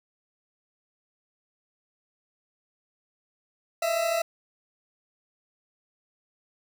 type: tone pair together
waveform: 40% pulse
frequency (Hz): 636.8 / 670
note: D#5 / E5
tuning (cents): +40 / +28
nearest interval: minor second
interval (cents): 88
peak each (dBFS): -30 / -24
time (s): 3.82-4.22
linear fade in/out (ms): 5
effects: 9-bit